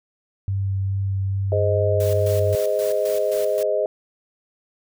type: tone with vibrato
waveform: sine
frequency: 97.3 Hz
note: G2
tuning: 12 cents flat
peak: -20 dBFS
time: 0.48-2.55 s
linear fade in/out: 0 ms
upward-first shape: sine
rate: 2.4 Hz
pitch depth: 11 cents each way
type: chord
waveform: sine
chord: Ab major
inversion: none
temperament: just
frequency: 415.3 / 519.1 / 623 Hz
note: Ab4 / C5 / Eb5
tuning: 0 / -14 / +2 cents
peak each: -24 / -24 / -21 dBFS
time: 1.52-3.86 s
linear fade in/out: 2 ms
type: noise with tremolo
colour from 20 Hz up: white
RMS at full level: -36 dBFS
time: 2-3.63 s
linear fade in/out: 2 ms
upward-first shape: square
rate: 3.8 Hz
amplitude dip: 70%
effects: none